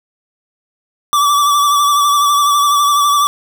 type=tone with vibrato; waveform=square; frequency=1158 Hz; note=D6; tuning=25 cents flat; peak=-10 dBFS; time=1.13-3.27 s; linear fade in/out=0 ms; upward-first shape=sine; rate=12 Hz; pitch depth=38 cents each way; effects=none